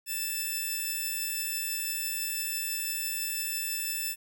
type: tone pair together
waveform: 5% pulse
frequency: 1760 / 2637 Hz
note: A6 / E7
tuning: 0 / 0 cents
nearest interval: perfect fifth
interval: 700 cents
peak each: -27 / -22 dBFS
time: 0.06-4.16 s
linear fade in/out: 50 ms
effects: none